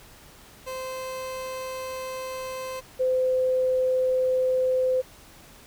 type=tone pair in turn; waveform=30% pulse / sine; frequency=519 / 513.3 Hz; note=C5 / C5; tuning=-14 / -33 cents; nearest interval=unison; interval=19 cents; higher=first; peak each=-29 / -20 dBFS; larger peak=second; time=0.66-2.81 / 2.99-5.02 s; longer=first; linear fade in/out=20 ms; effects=pink hiss -50 dBFS RMS until 5.66 s